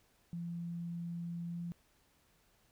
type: tone with pitch glide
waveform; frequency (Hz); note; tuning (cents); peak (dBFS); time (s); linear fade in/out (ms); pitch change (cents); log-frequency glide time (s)
sine; 170.8 to 171.89; F3 to F3; -38 to -27; -38; 0.33-1.72; 0; +11; 1.48-1.6
effects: pink hiss -71 dBFS RMS until 2.71 s